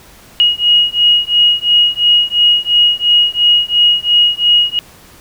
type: beating tone pair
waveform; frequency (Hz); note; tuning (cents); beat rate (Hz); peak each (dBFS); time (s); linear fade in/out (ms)
sine; 2886 / 2888.9; F#7 / F#7; -44 / -42; 2.9; -11; 0.4-4.79; 0
effects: pink hiss -41 dBFS RMS until 5.2 s